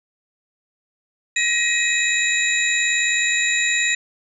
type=tone cluster; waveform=sine; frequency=1888 / 1967 / 2528 / 3839 / 7150 Hz; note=A#6 / B6 / D#7 / B7 / A8; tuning=+22 / -7 / +27 / -50 / +27 cents; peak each=-21 / -29 / -22 / -25 / -24 dBFS; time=1.36-3.95 s; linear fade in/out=5 ms; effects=none